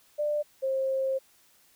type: tone pair in turn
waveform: sine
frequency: 594 / 532.4 Hz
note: D5 / C5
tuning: +20 / +30 cents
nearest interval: major second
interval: 190 cents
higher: first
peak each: -25 dBFS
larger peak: neither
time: 0.18-0.43 / 0.62-1.19 s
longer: second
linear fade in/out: 20 ms
effects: white hiss -62 dBFS RMS until 1.75 s